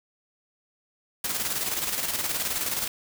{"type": "noise with tremolo", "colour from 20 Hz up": "white", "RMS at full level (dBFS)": -27, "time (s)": [1.24, 2.88], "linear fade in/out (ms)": 5, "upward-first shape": "square", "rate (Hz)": 19, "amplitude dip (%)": 45, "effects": []}